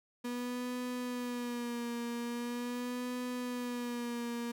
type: tone with vibrato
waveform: 35% pulse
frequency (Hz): 242.4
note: B3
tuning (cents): -32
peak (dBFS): -34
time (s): 0.24-4.52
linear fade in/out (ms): 10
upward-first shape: sine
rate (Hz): 0.42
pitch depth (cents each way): 43
effects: none